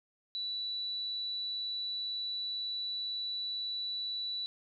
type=tone; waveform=sine; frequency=3951 Hz; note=B7; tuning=in tune; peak=-34 dBFS; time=0.35-4.46 s; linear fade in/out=0 ms; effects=none